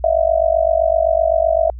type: tone with amplitude modulation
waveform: sine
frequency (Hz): 654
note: E5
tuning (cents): -14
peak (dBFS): -8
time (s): 0.04-1.7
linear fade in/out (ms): 2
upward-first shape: sine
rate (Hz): 47.8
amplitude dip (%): 95
effects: added 60 Hz sine -28 dBFS peak until 1.79 s